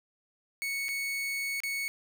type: tone with dropouts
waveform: 40% pulse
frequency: 2217 Hz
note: C#7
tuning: in tune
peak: -30 dBFS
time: 0.62-1.88 s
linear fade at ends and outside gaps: 0 ms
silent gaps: 0.884-0.889 / 1.603-1.635 s
effects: none